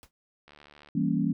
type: noise with exponential decay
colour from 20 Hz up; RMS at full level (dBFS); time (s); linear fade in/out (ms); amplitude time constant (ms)
pink; -46; 0.03-0.11; 0; 17
type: click train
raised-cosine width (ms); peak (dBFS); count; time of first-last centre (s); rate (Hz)
0.3; -35; 31; 0.48-0.888; 73.6
type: chord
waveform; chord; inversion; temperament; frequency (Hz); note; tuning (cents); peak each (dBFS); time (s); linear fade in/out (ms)
sine; E diminished seventh; none; equal; 164.81 / 196 / 233.1 / 277.2; E3 / G3 / Bb3 / Db4; 0 / 0 / 0 / 0; -29; 0.95-1.33; 5
effects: none